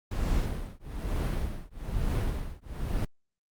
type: noise with tremolo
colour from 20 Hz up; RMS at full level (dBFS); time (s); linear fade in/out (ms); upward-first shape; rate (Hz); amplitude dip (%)
brown; -26; 0.11-3.05; 5; triangle; 1.1; 100
effects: Opus 48 kbps